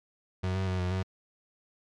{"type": "tone with pitch steps", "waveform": "35% pulse", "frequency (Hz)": [92.7, 95, 92.4, 90.3, 93.9], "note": ["F#2", "F#2", "F#2", "F#2", "F#2"], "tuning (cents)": [4, 46, -2, -42, 26], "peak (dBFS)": -26, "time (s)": [0.43, 1.03], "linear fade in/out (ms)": 10, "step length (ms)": 120, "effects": ["low-pass 5000 Hz 12 dB/octave", "MP3 96 kbps"]}